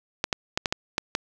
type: clicks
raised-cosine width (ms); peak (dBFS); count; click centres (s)
0.2; -6; 7; 0.241 / 0.328 / 0.575 / 0.658 / 0.725 / 0.981 / 1.151
effects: none